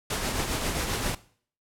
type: noise with tremolo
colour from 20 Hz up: pink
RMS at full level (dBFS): -27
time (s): 0.1-1.15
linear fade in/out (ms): 5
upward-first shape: triangle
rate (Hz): 7.5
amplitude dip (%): 45
effects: noise-tail reverb RT60 0.5 s tail -18 dB re dry + low-pass 12000 Hz 12 dB/octave